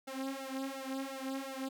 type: tone with flanger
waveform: sawtooth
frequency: 268 Hz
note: C4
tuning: 42 cents sharp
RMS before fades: -40 dBFS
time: 0.07-1.69 s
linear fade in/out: 10 ms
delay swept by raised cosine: 1.4 to 4 ms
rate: 2.8 Hz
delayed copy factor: +0.95
effects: none